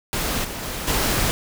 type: noise with level steps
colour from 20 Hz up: pink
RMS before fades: -24 / -31 / -29 / -21 dBFS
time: 0.13-1.31 s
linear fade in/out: 0 ms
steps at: 0.44 / 0.62 / 0.87 s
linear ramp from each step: 10 ms
effects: none